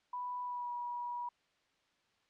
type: tone with pitch glide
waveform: sine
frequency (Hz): 987.8 to 966.9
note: B5 to B5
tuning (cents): 0 to -37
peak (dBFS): -37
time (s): 0.13-1.29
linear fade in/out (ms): 5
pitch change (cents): -37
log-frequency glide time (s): 0.43-0.71
effects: white hiss -74 dBFS RMS until 2.29 s + low-pass 4000 Hz 12 dB/octave